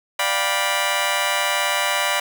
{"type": "chord", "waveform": "15% pulse", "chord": "G dominant seventh", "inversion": "second", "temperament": "just", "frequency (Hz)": [588, 705.6, 784, 980], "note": ["D5", "F5", "G5", "B5"], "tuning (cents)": [2, 18, 0, -14], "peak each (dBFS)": [-18, -20, -21, -17], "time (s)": [0.19, 2.2], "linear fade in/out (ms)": 5, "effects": []}